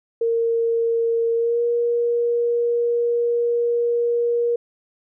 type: tone with pitch glide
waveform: sine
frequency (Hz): 461.1 to 473.8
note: A#4 to A#4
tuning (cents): -19 to +28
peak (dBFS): -17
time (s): 0.21-4.56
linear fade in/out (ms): 5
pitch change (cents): +47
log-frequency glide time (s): 1.35-1.62
effects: none